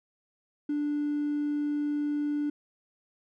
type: tone with hard clipping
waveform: triangle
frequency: 293.7 Hz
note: D4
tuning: in tune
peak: -27 dBFS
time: 0.69-2.5 s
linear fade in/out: 5 ms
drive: 4 dB
effects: none